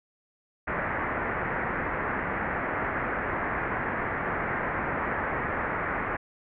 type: low-pass noise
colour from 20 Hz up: white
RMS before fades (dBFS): -30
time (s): 0.67-6.17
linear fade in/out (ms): 10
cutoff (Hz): 2000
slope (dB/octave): 48
effects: none